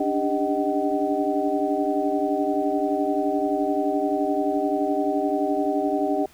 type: tone cluster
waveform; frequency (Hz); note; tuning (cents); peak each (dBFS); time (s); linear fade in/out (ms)
sine; 285.2 / 296.8 / 398.5 / 620 / 760; C#4 / D4 / G4 / D#5 / F#5; +49 / +18 / +28 / -6 / +46; -27; 0-6.26; 5
effects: pink hiss -53 dBFS RMS until 6.33 s